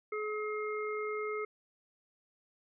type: harmonic tone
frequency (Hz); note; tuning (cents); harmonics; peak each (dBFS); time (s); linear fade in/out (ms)
425.3; G#4; +41; 1 / 3 / 5; -35 / -40 / -42; 0.12-1.45; 5
effects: none